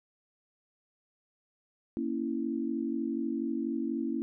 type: chord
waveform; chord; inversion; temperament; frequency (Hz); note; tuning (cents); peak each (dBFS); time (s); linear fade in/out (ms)
sine; A# diminished; none; equal; 233.1 / 277.2 / 329.6; A#3 / C#4 / E4; 0 / 0 / 0; -34; 1.97-4.22; 0
effects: none